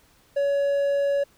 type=tone; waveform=triangle; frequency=563 Hz; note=C#5; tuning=27 cents sharp; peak=-18 dBFS; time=0.36-1.24 s; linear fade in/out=10 ms; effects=pink hiss -59 dBFS RMS until 1.37 s